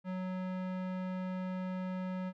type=tone; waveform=square; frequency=185 Hz; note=F#3; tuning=in tune; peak=-36 dBFS; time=0.04-2.33 s; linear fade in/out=50 ms; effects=low-pass 2000 Hz 12 dB/octave